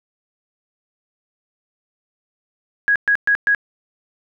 sine tone bursts, 1656 Hz, G#6, 5 cents flat, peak -12 dBFS, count 4, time 2.88-3.548 s, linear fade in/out 0 ms, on 77 ms, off 120 ms, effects none

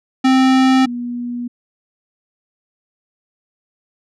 square / sine tone pair in turn, 261.6 / 241.9 Hz, C4 / B3, 0 / -36 cents, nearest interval minor second, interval 136 cents, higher first, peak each -10 / -21 dBFS, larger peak first, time 0.24-0.86 / 0.86-1.48 s, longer neither, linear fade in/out 10 ms, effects low-pass 5000 Hz 12 dB/octave

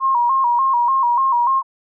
sine tone with vibrato, 1011 Hz, B5, 40 cents sharp, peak -13 dBFS, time 0-1.63 s, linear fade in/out 50 ms, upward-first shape square, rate 3.4 Hz, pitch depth 97 cents each way, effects none

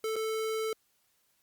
square tone with dropouts, 440 Hz, A4, in tune, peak -31 dBFS, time 0.04-0.73 s, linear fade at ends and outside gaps 2 ms, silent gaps 0.158-0.163 s, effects white hiss -72 dBFS RMS until 1.42 s + Opus 48 kbps

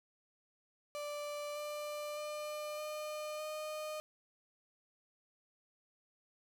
35% pulse tone with pitch steps, 587.3 / 593.8 / 600.3 / 607 / 613.7 Hz, D5 / D5 / D5 / D#5 / D#5, 0 / +19 / +38 / -43 / -24 cents, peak -38 dBFS, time 0.95-4 s, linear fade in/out 0 ms, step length 610 ms, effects none

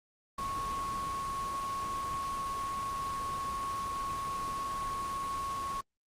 sine tone in noise, 1100 Hz, C#6, 14 cents flat, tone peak -33 dBFS, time 0.38-5.81 s, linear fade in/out 5 ms, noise pink, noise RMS -42 dBFS, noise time 0.38-5.81 s, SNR +6 dB, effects low-pass 10000 Hz 12 dB/octave + Opus 24 kbps

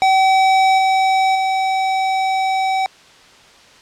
square tone with level steps, 764 Hz, G5, 45 cents flat, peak -11 / -13 / -16 dBFS, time 0.02-2.86 s, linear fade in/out 0 ms, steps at 0.78 / 1.35 s, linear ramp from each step 5 ms, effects white hiss -45 dBFS RMS until 3.81 s + low-pass 5000 Hz 12 dB/octave

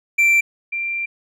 triangle / sine tone pair in turn, 2349 / 2367 Hz, D7 / D7, 0 / +13 cents, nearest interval unison, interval 13 cents, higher second, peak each -10 / -21 dBFS, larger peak first, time 0.18-0.41 / 0.72-1.06 s, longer second, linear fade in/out 10 ms, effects none

